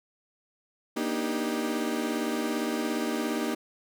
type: chord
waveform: 35% pulse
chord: Eb major seventh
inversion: second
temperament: equal with one note detuned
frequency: 237 / 293.7 / 311.1 / 392 Hz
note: Bb3 / D4 / Eb4 / G4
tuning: +29 / 0 / 0 / 0 cents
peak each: -30 / -33 / -31 / -33 dBFS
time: 0.96-3.55 s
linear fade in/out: 10 ms
effects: none